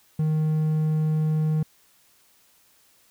triangle tone, 155.56 Hz, D#3, in tune, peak -18 dBFS, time 0.19-1.63 s, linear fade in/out 5 ms, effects white hiss -60 dBFS RMS until 3.1 s

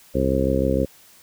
harmonic tone, 66.5 Hz, C2, 29 cents sharp, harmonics 1 / 2 / 3 / 4 / 5 / 6 / 7 / 8, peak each -25 / -27 / -26 / -25 / -28 / -28 / -27 / -24 dBFS, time 0.14-0.86 s, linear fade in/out 20 ms, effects white hiss -51 dBFS RMS until 1.22 s

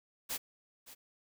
white noise with echo, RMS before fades -37 dBFS, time 0.29-0.38 s, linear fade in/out 20 ms, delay 570 ms, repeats 1, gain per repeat -15 dB, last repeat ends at 0.95 s, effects none

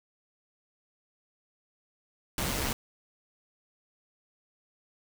pink noise with amplitude modulation, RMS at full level -29 dBFS, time 2.38-2.73 s, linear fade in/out 2 ms, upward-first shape sine, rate 135 Hz, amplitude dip 45%, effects none

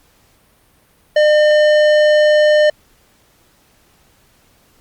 triangle tone with tanh clipping, 604 Hz, D5, 48 cents sharp, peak -10 dBFS, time 1.16-2.7 s, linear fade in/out 5 ms, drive 18 dB, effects pink hiss -54 dBFS RMS until 4.8 s + Opus 48 kbps

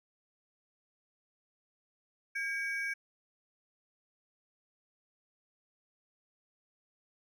triangle ring-modulated tone, 1943 Hz, B6, 29 cents flat, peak -28 dBFS, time 2.35-2.94 s, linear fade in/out 10 ms, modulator 326 Hz, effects none

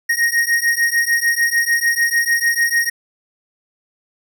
square beating tone pair, 1864.7 / 1871.4 Hz, A#6 / A#6, 0 / +6 cents, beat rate 6.7 Hz, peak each -18 dBFS, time 0.09-2.9 s, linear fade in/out 10 ms, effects none

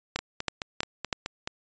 two click trains, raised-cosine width 0.2 ms, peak -14 / -9 dBFS, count 7 / 4, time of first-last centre 0.19-1.475 / 0.16-1.128 s, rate 4.67 / 3.1 Hz, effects resampled to 16000 Hz

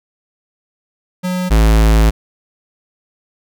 square tone pair in turn, 181.9 / 54.46 Hz, F#3 / A1, -29 / -17 cents, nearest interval octave + major sixth, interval 2088 cents, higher first, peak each -17 / -8 dBFS, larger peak second, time 1.23-1.5 / 1.5-2.11 s, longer second, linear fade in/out 20 ms, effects none

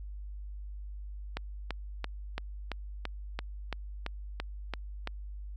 click train, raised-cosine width 0.3 ms, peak -18 dBFS, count 12, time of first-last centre 1.37-5.074 s, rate 2.97 Hz, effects added 50 Hz sine -39 dBFS peak until 5.56 s

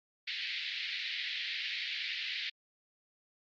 pink band-pass noise, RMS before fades -38 dBFS, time 0.27-2.5 s, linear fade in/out 10 ms, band 1900 to 4400 Hz, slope 48 dB/octave, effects Opus 48 kbps

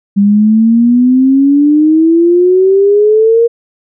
sine exponential sweep, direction up, 198.3 to 471.2 Hz, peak -4 dBFS, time 0.16-3.48 s, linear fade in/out 20 ms, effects none

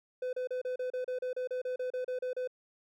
triangle tone bursts, 505 Hz, B4, 39 cents sharp, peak -30 dBFS, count 16, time 0.22-2.475 s, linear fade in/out 5 ms, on 110 ms, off 33 ms, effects none

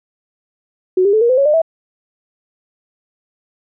sine tone with pitch steps, 370 / 401.2 / 435 / 471.6 / 511.3 / 554.4 / 601.1 / 651.7 Hz, F#4 / G4 / A4 / A#4 / C5 / C#5 / D5 / E5, 0 / +40 / -20 / +20 / -40 / 0 / +40 / -20 cents, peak -9 dBFS, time 0.97-1.618 s, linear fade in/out 5 ms, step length 81 ms, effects none

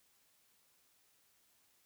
silence, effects white hiss -72 dBFS RMS until 1.85 s

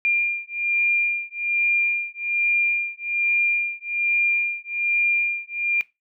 sine beating tone pair, 2398 / 2399.2 Hz, D7 / D7, +36 / +36 cents, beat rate 1.2 Hz, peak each -23 dBFS, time 0.05-5.81 s, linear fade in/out 0 ms, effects noise-tail reverb RT60 0.2 s tail -18 dB re dry

